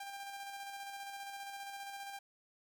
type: tone with tremolo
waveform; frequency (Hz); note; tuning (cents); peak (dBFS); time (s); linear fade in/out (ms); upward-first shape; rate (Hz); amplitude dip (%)
sawtooth; 795; G5; +24; -39; 0-2.19; 5; square; 15; 30
effects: none